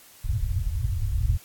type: low-pass noise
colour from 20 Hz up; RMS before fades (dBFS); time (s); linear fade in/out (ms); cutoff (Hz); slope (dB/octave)
white; -25; 0.24-1.38; 10; 110; 48
effects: white hiss -51 dBFS RMS until 1.44 s + AAC 64 kbps